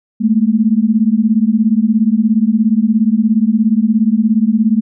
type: beating tone pair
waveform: sine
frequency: 210.9 / 227.9 Hz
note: G#3 / A#3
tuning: +27 / -39 cents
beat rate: 17 Hz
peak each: -12 dBFS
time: 0.2-4.81 s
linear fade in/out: 20 ms
effects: none